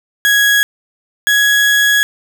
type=tone pair in turn; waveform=35% pulse; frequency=1662 / 1669.5 Hz; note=G#6 / G#6; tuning=+1 / +9 cents; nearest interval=unison; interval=8 cents; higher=second; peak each=-7 dBFS; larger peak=neither; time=0.25-0.63 / 1.27-2.03 s; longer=second; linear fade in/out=0 ms; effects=none